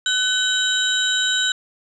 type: tone cluster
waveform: sine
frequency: 1503 / 3059 / 3840 / 7240 Hz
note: F#6 / G7 / B7 / A8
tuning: +27 / -43 / -49 / +48 cents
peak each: -21 / -24 / -21 / -26 dBFS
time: 0.06-1.52 s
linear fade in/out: 2 ms
effects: tanh soft clip ceiling -7 dBFS